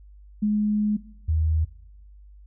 sine tone pair in turn, 210.1 / 79.25 Hz, G#3 / D#2, +20 / +32 cents, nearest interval octave + perfect fourth, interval 1688 cents, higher first, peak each -19 dBFS, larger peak neither, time 0.42-0.97 / 1.28-1.65 s, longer first, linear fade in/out 10 ms, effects noise-tail reverb RT60 0.9 s tail -20 dB re dry + added 50 Hz sine -45 dBFS peak until 2.46 s

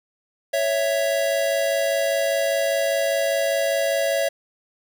square tone pair together, 555 / 660 Hz, C#5 / E5, +2 / +2 cents, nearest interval minor third, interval 300 cents, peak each -23 dBFS, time 0.53-4.29 s, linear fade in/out 10 ms, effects none

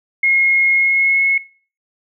sine tone with pitch glide, 2155 to 2181 Hz, C#7 to C#7, -49 to -29 cents, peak -11 dBFS, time 0.23-1.38 s, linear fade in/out 5 ms, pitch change +20 cents, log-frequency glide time 0.73-1.22 s, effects noise-tail reverb RT60 0.4 s tail -20 dB re dry

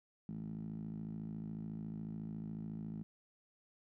10% pulse tone with band-pass filter, 54 Hz, A1, 32 cents flat, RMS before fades -44 dBFS, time 0.29-3.03 s, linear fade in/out 0 ms, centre 190 Hz, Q 4.8, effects none

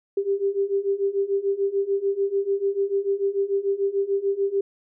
sine beating tone pair, 392 / 398.8 Hz, G4 / G4, 0 / +30 cents, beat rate 6.8 Hz, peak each -25 / -23 dBFS, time 0.17-4.61 s, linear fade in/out 5 ms, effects none

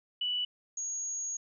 sine tone pair in turn, 2960 / 6631 Hz, F#7 / G#8, 0 / -4 cents, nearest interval octave + major second, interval 1396 cents, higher second, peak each -29 / -33 dBFS, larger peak first, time 0.21-0.45 / 0.77-1.37 s, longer second, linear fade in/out 5 ms, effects none

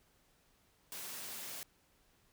white high-pass noise, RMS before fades -45 dBFS, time 0.92-1.63 s, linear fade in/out 0 ms, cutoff 120 Hz, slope 48 dB/octave, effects pink hiss -71 dBFS RMS until 2.32 s

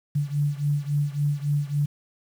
sine beating tone pair, 144 / 147.6 Hz, D3 / D3, -34 / +9 cents, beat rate 3.6 Hz, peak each -24 / -26 dBFS, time 0.15-1.86 s, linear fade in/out 10 ms, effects 8-bit

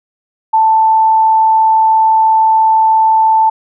sine tone, 883 Hz, A5, 6 cents sharp, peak -6 dBFS, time 0.53-3.5 s, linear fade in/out 10 ms, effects none

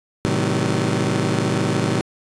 20% pulse chord, A diminished seventh, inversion none, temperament just, 110 / 132 / 158.4 / 190.08 Hz, A2 / C3 / Eb3 / Gb3, 0 / +16 / +31 / +47 cents, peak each -19 dBFS, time 0.25-2.01 s, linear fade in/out 0 ms, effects resampled to 22050 Hz

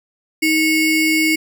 square ring-modulated tone, 1253 Hz, D#6, 12 cents sharp, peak -11 dBFS, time 0.42-1.36 s, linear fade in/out 10 ms, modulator 938 Hz, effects none

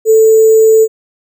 sine tone with sample-and-hold, 441.4 Hz, A4, 5 cents sharp, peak -3 dBFS, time 0.05-0.88 s, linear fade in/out 50 ms, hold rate 7350 Hz, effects none

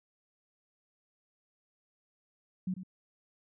sine tone with echo, 185 Hz, F#3, in tune, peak -30 dBFS, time 2.67-2.74 s, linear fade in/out 5 ms, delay 94 ms, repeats 1, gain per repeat -10 dB, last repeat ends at 2.834 s, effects none

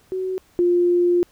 sine tone pair in turn, 374.2 / 351.4 Hz, F#4 / F4, +20 / +11 cents, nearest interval minor second, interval 109 cents, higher first, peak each -22 / -14 dBFS, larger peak second, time 0.12-0.38 / 0.59-1.23 s, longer second, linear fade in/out 0 ms, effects pink hiss -57 dBFS RMS until 1.31 s

